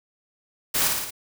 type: noise with echo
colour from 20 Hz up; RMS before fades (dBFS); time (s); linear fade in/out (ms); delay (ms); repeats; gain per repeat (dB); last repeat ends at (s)
white; -23; 0.74-0.88; 10; 57; 4; -3; 1.108
effects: none